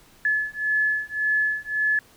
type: beating tone pair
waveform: sine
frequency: 1717 / 1718.8 Hz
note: A6 / A6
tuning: -43 / -41 cents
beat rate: 1.8 Hz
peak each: -24 dBFS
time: 0.25-1.99 s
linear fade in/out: 2 ms
effects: pink hiss -54 dBFS RMS until 2.16 s